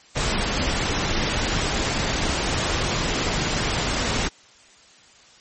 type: noise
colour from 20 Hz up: pink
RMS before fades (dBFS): -23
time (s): 0.15-4.29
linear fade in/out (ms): 20
effects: white hiss -51 dBFS RMS until 5.4 s + MP3 32 kbps